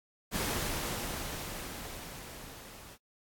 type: noise with level ramp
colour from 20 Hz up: pink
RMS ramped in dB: -32 to -51 dBFS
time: 0.31-2.98 s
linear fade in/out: 50 ms
effects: AAC 64 kbps